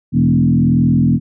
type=tone with frequency modulation; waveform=sine; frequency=190.6 Hz; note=G3; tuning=48 cents flat; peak=-9 dBFS; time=0.12-1.2 s; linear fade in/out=50 ms; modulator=41.7 Hz; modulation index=1.8; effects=none